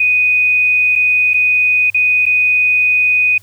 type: tone with dropouts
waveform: sine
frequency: 2489 Hz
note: D#7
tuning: in tune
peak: -9 dBFS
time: 0-3.38 s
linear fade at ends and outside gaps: 5 ms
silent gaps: 0.955-0.959 / 1.335-1.341 / 1.902-1.944 / 2.256-2.263 s
effects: added 99 Hz sine -44 dBFS peak until 3.42 s + white hiss -50 dBFS RMS until 3.42 s